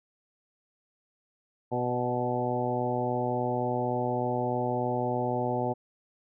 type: harmonic tone with a mistuned harmonic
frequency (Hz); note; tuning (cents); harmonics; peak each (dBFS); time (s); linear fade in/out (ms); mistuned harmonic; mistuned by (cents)
123.47; B2; 0; 1 / 2 / 3 / 4 / 5 / 6 / 7; -34 / -34 / -34 / -34 / -34 / -34 / -34; 1.71-5.74; 20; 5; -18
effects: none